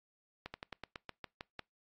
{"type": "slowing click train", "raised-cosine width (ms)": 0.3, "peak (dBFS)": -26, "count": 10, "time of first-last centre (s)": [0.46, 1.593], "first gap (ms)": 80, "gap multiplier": 1.11, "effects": ["noise-tail reverb RT60 0.2 s tail -25 dB re dry", "AAC 32 kbps"]}